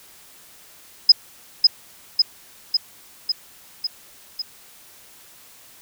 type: tone with echo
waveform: sine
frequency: 5060 Hz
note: D#8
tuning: 28 cents sharp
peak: -5 dBFS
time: 1.09-1.12 s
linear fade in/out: 5 ms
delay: 550 ms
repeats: 6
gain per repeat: -3 dB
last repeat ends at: 4.42 s
effects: white hiss -48 dBFS RMS until 5.81 s